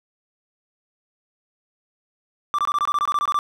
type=tone bursts; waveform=triangle; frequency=1174.7 Hz; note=D6; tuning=in tune; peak=-16 dBFS; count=13; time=2.54-3.389 s; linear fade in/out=0 ms; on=45 ms; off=22 ms; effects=none